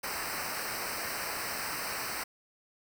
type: noise with comb filter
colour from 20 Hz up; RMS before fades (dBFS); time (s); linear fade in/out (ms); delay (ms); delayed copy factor
pink; -36; 0.03-2.24; 10; 0.29; -0.9
effects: none